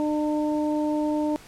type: harmonic tone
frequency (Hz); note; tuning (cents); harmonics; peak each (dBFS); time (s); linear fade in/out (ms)
301.6; D4; +46; 1 / 2 / 3; -23 / -29 / -33; 0-1.36; 0
effects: pink hiss -48 dBFS RMS until 1.47 s + low-pass 11000 Hz 12 dB/octave